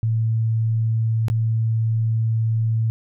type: tone with dropouts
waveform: sine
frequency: 112.3 Hz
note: A2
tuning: 36 cents sharp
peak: -17 dBFS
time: 0.03-2.9 s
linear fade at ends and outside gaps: 0 ms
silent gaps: 1.283-1.3 s
effects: none